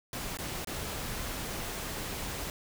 pink noise with dropouts, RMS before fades -37 dBFS, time 0.13-2.5 s, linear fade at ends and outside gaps 1 ms, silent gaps 0.372-0.387 / 0.647-0.672 s, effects none

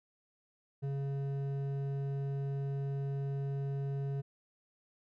triangle tone with hard clipping, 138.59 Hz, C#3, in tune, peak -35 dBFS, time 0.82-4.22 s, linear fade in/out 20 ms, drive 12 dB, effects none

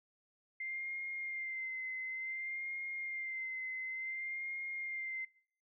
sine tone with vibrato, 2092 Hz, C7, 1 cent flat, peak -38 dBFS, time 0.6-5.25 s, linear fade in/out 5 ms, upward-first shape sine, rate 0.56 Hz, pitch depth 34 cents each way, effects noise-tail reverb RT60 0.6 s tail -25 dB re dry

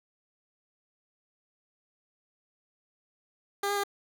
15% pulse tone with pitch steps, 401.7 / 406.5 / 402 Hz, G4 / G#4 / G4, +42 / -37 / +44 cents, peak -21 dBFS, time 3.63-3.837 s, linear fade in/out 5 ms, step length 69 ms, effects none

